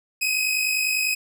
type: tone pair together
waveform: sawtooth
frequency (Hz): 2516 / 2566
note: D#7 / E7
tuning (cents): +19 / -47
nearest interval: unison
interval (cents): 34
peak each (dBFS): -19 / -23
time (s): 0.21-1.15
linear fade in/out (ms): 10
effects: none